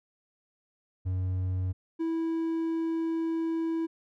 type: tone pair in turn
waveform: triangle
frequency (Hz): 92.5 / 327.5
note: F#2 / E4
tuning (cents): 0 / -11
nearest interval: octave + minor seventh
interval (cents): 2189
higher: second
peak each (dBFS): -25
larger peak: neither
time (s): 1.05-1.73 / 1.99-3.87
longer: second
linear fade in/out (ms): 20
effects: none